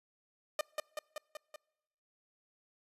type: tone with echo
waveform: sawtooth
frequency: 607 Hz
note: D#5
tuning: 43 cents flat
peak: -26 dBFS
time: 0.59-0.61 s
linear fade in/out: 2 ms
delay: 190 ms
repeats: 5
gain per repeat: -3 dB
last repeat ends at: 1.56 s
effects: noise-tail reverb RT60 1.0 s tail -26 dB re dry + resampled to 32000 Hz